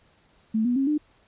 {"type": "tone with pitch steps", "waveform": "sine", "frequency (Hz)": [220, 244.1, 270.9, 300.5], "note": ["A3", "B3", "C#4", "D4"], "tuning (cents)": [0, -20, -40, 40], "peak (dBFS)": -20, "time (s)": [0.54, 0.98], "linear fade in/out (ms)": 10, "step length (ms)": 110, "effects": ["pink hiss -61 dBFS RMS until 1.27 s", "resampled to 8000 Hz"]}